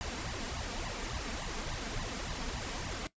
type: noise with flanger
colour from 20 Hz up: pink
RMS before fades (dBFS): -38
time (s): 0.01-3.07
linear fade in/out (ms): 0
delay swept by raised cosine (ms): 1 to 4.4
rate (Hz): 3.5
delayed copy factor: +0.85
effects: noise-tail reverb RT60 0.1 s tail -17 dB re dry + resampled to 16000 Hz